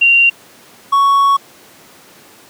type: tone pair in turn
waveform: sine / triangle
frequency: 2765 / 1112.9 Hz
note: F7 / C#6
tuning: -18 / +6 cents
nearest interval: octave + major third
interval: 1576 cents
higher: first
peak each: -6 / -6 dBFS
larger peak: neither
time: 0.01-0.3 / 0.92-1.37 s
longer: second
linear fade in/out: 10 ms
effects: pink hiss -42 dBFS RMS until 2.49 s + high-pass 200 Hz 12 dB/octave